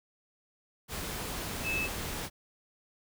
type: tone in noise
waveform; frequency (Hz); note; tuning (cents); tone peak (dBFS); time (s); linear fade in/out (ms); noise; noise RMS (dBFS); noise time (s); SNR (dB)
sine; 2610; E7; -18; -30; 1.63-1.89; 50; pink; -37; 0.88-2.3; +4
effects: none